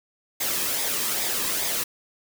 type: noise with flanger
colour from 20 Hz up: white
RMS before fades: -26 dBFS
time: 0.4-1.84 s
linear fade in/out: 10 ms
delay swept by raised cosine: 0.69 to 1.42 ms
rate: 2.4 Hz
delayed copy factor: -0.5
effects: none